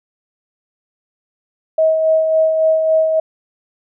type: tone with tremolo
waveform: sine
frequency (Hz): 637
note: D#5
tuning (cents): +41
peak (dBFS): -9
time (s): 1.78-3.2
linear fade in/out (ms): 5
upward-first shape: sine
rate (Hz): 3.6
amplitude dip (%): 40
effects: none